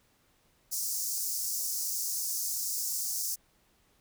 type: high-pass noise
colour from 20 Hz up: pink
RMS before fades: -33 dBFS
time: 0.71-3.36 s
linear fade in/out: 20 ms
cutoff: 5200 Hz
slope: 48 dB/octave
effects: pink hiss -68 dBFS RMS until 4 s